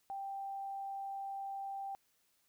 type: tone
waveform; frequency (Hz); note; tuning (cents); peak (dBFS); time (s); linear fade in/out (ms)
sine; 786; G5; +4; -39; 0.1-1.95; 0
effects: white hiss -75 dBFS RMS until 2.48 s